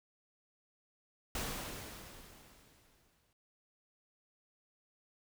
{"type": "noise with exponential decay", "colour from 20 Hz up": "pink", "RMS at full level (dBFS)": -37, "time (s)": [1.35, 3.33], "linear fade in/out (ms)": 2, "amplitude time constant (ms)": 430, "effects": []}